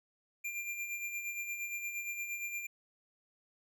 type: tone with tremolo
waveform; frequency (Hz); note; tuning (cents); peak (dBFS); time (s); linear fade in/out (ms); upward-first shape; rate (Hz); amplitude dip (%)
square; 2385; D7; +26; -36; 0.44-2.67; 10; sine; 8.6; 50
effects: none